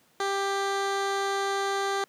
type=tone with low-pass filter; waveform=15% pulse; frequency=394.5 Hz; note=G4; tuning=11 cents sharp; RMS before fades=-28 dBFS; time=0.2-2.04 s; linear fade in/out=2 ms; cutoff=7200 Hz; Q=0.79; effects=pink hiss -63 dBFS RMS until 2.08 s + high-pass 150 Hz 12 dB/octave